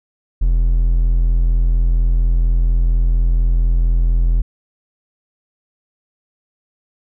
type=tone; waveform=triangle; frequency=42.13 Hz; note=E1; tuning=38 cents sharp; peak=-9 dBFS; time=0.41-4.42 s; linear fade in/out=10 ms; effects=none